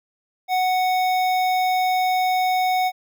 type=tone with notch filter; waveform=square; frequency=740 Hz; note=F#5; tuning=in tune; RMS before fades=-20 dBFS; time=0.48-2.92 s; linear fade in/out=50 ms; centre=8700 Hz; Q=0.74; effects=none